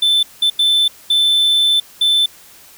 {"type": "tone bursts at uneven times", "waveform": "triangle", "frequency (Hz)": 3529, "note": "A7", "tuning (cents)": 4, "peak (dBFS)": -9, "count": 5, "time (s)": [[0.02, 0.23], [0.42, 0.5], [0.59, 0.88], [1.1, 1.8], [2.01, 2.26]], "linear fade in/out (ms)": 5, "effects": ["white hiss -43 dBFS RMS until 2.77 s"]}